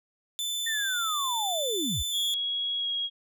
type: tone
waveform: sawtooth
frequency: 3520 Hz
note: A7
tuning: in tune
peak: -26 dBFS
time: 0.39-2.34 s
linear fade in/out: 0 ms
type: linear sweep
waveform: sine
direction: down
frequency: 1850 to 39.49 Hz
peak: -29 dBFS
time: 0.66-2.03 s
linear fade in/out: 10 ms
type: tone with pitch glide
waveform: sine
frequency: 3322 to 3293 Hz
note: G#7 to G#7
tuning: 0 to -15 cents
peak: -27 dBFS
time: 2.11-3.1 s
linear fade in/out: 50 ms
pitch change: -15 cents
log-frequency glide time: 2.78-2.86 s
effects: none